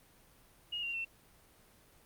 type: tone with pitch steps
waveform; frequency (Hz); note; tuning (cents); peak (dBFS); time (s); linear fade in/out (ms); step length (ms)
sine; 2866 / 2768 / 2701; F7 / F7 / E7; +44 / -16 / +42; -35; 0.72-1.05; 10; 110
effects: pink hiss -63 dBFS RMS until 2.05 s + Opus 32 kbps